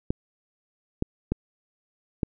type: clicks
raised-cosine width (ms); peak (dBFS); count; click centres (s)
3; -11; 4; 0.105 / 1.024 / 1.32 / 2.232
effects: none